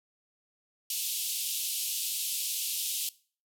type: band-pass noise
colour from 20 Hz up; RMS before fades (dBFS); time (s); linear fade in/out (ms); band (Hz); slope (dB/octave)
white; -33; 0.9-3.09; 2; 2700 to 15000; 48
effects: noise-tail reverb RT60 0.4 s tail -20 dB re dry